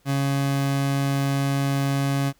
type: tone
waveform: 30% pulse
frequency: 138.59 Hz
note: C#3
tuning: in tune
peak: -18 dBFS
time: 0.05-2.33 s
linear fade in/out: 50 ms
effects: pink hiss -62 dBFS RMS until 2.39 s